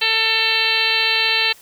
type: harmonic tone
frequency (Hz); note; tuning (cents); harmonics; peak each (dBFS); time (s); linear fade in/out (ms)
446.1; A4; +24; 1 / 2 / 3 / 4 / 5 / 6 / 7 / 8 / 9 / 10; -31 / -28 / -32 / -24 / -25 / -20 / -23 / -29 / -21 / -27; 0.01-1.53; 10
effects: white hiss -47 dBFS RMS until 1.61 s